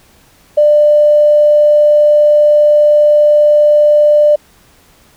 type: tone with tanh clipping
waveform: triangle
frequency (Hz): 595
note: D5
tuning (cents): +22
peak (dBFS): -4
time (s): 0.57-4.36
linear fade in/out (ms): 10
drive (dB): 3
effects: pink hiss -47 dBFS RMS until 5.16 s